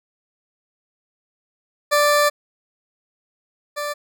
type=tone pair in turn; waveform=20% pulse; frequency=587.3 / 587.3 Hz; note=D5 / D5; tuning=0 / 0 cents; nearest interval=unison; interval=0 cents; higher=neither; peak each=-9 / -19 dBFS; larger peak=first; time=1.91-2.3 / 3.76-3.94 s; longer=first; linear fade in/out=20 ms; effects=none